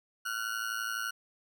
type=ring-modulated tone; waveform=40% pulse; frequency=1439 Hz; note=F#6; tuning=49 cents flat; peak=-29 dBFS; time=0.25-1.11 s; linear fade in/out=10 ms; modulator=55.9 Hz; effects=none